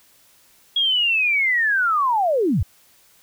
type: linear sweep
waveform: sine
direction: down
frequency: 3322 to 58.27 Hz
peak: -16 dBFS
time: 0.76-2.63 s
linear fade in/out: 5 ms
effects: white hiss -55 dBFS RMS until 3.22 s